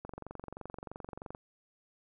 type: click train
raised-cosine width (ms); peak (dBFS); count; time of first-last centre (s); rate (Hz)
1; -28; 31; 0.05-1.349; 23.1
effects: none